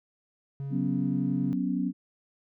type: tone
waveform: triangle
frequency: 138.4 Hz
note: C#3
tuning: 2 cents flat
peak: -30 dBFS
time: 0.6-1.53 s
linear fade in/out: 0 ms
type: chord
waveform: sine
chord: F# suspended fourth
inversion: none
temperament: just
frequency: 185 / 246.7 / 277.5 Hz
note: F#3 / B3 / C#4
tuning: 0 / -2 / +2 cents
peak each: -30 dBFS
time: 0.7-1.93 s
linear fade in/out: 50 ms
effects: none